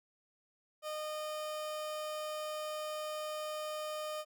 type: tone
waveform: 30% pulse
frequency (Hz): 612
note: D#5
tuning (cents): -29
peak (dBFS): -35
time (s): 0.82-4.25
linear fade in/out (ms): 50
effects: none